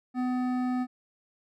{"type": "tone with hard clipping", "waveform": "sine", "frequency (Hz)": 251.4, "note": "B3", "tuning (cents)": 31, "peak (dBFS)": -28, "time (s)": [0.14, 0.87], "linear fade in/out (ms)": 50, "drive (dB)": 12, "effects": []}